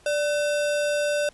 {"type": "tone with sample-and-hold", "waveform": "sine", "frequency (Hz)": 587.3, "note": "D5", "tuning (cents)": 0, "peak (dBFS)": -21, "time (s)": [0.06, 1.29], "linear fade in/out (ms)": 2, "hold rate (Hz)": 2100, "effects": ["pink hiss -56 dBFS RMS until 1.33 s", "resampled to 24000 Hz"]}